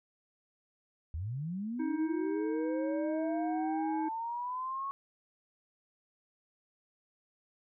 sine linear sweep, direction up, 71.9 to 1108.7 Hz, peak -34 dBFS, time 1.14-4.91 s, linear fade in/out 0 ms
harmonic tone, 316.1 Hz, D#4, 27 cents sharp, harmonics 1 / 3 / 5 / 7, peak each -32 / -47 / -51 / -56 dBFS, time 1.79-4.09 s, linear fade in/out 10 ms
effects none

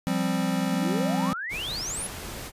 square chord, F suspended second, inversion none, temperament equal, 174.61 / 196 / 261.6 Hz, F3 / G3 / C4, 0 / 0 / 0 cents, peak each -29 dBFS, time 0.07-1.33 s, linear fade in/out 0 ms
sine exponential sweep, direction up, 185 to 10890 Hz, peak -30 dBFS, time 0.67-2.07 s, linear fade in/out 5 ms
pink noise, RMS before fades -37 dBFS, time 1.49-2.52 s, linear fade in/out 50 ms
effects resampled to 32000 Hz

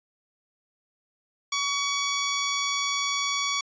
10% pulse tone, 1130 Hz, C#6, 33 cents sharp, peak -16 dBFS, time 1.52-3.61 s, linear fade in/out 5 ms, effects resampled to 16000 Hz

